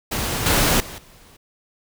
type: noise with level steps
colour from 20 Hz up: pink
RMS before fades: -24 / -17 / -35 / -49 dBFS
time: 0.11-1.37 s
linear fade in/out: 10 ms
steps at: 0.46 / 0.8 / 0.98 s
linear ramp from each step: 2 ms
effects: none